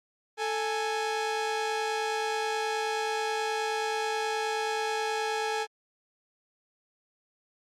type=tone pair together; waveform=sawtooth; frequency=440 / 830.6 Hz; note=A4 / G#5; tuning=0 / 0 cents; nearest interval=major seventh; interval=1100 cents; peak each=-27 dBFS; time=0.37-5.67 s; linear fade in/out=50 ms; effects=low-pass 7000 Hz 12 dB/octave + Opus 48 kbps